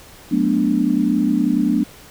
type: chord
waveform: sine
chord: B minor seventh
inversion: second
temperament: equal with one note detuned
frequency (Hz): 185 / 216.8 / 246.9 / 293.7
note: F#3 / A3 / B3 / D4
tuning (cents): 0 / -25 / 0 / 0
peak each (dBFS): -23 / -20 / -19 / -19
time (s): 0.31-1.84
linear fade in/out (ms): 10
effects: pink hiss -43 dBFS RMS until 2.1 s